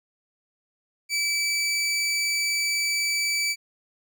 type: tone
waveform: 20% pulse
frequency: 2308 Hz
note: D7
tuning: 31 cents flat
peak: -18 dBFS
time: 1.09-3.56 s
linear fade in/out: 50 ms
effects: none